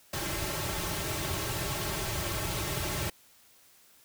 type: noise with comb filter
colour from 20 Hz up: pink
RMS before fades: -33 dBFS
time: 0.13-3.1 s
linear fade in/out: 5 ms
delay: 4.1 ms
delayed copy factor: -0.8
effects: white hiss -60 dBFS RMS until 4.04 s